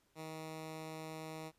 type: tone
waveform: 10% pulse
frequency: 158.3 Hz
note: D#3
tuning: 30 cents sharp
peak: -36 dBFS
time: 0.15-1.52 s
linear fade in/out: 50 ms
effects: pink hiss -75 dBFS RMS until 1.58 s + resampled to 32000 Hz